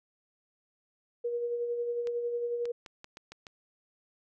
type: tone with tremolo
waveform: sine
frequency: 476.8 Hz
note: A#4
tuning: 39 cents sharp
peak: -28 dBFS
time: 1.24-2.72 s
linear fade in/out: 10 ms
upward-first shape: sine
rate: 11 Hz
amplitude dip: 40%
type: clicks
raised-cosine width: 0.2 ms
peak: -28 dBFS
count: 7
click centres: 2.072 / 2.655 / 2.862 / 3.044 / 3.171 / 3.32 / 3.468 s
effects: none